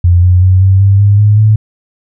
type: tone with pitch steps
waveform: sine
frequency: 87.7 / 90.32 / 93.02 / 95.8 / 98.67 / 101.62 / 104.66 / 107.78 Hz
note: F2 / F#2 / F#2 / G2 / G2 / G#2 / G#2 / A2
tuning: +8 / -41 / +10 / -39 / +12 / -37 / +14 / -35 cents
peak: -3 dBFS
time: 0.04-1.56 s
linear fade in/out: 5 ms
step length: 190 ms
effects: none